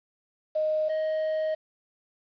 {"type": "tone pair in turn", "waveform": ["sine", "triangle"], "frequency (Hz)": [620, 626.8], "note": ["D#5", "D#5"], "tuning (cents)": [-6, 13], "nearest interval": "unison", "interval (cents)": 19, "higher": "second", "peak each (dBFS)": -23, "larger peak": "neither", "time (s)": [[0.55, 0.89], [0.89, 1.55]], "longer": "second", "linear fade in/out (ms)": 10, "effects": ["resampled to 11025 Hz", "9-bit"]}